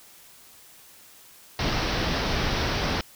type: low-pass noise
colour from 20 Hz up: pink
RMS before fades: -26 dBFS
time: 1.59-3.01 s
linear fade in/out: 2 ms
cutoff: 5800 Hz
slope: 96 dB/octave
effects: white hiss -51 dBFS RMS until 3.15 s